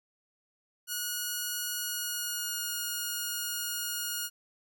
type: tone with pitch glide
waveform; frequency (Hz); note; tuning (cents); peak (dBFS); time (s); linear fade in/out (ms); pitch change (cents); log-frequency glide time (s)
5% pulse; 1452 to 1434.5; F#6 to F6; -33 to +46; -21; 0.87-4.3; 50; -21; 1.76-2.73
effects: none